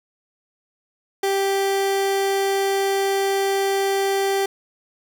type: tone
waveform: 30% pulse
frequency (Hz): 392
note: G4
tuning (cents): 0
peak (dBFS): -16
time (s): 1.23-4.46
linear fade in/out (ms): 5
effects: none